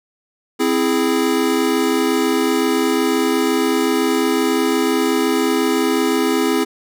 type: chord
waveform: square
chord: C augmented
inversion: none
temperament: equal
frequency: 261.6 / 329.6 / 415.3 Hz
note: C4 / E4 / G#4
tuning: 0 / 0 / 0 cents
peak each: -20 dBFS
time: 0.59-6.65 s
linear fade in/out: 20 ms
effects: none